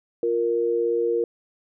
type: tone pair together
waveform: sine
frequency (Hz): 350 / 467.2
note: F4 / A#4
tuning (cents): +4 / +4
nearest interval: perfect fourth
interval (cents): 500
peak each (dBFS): -25 / -21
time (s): 0.23-1.24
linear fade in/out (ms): 2
effects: none